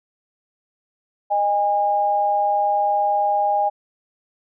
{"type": "tone pair together", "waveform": "sine", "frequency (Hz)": [616, 815], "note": ["D#5", "G#5"], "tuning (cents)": [-17, -33], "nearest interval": "perfect fourth", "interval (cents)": 484, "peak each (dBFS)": [-23, -17], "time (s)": [1.3, 3.7], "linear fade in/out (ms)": 20, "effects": []}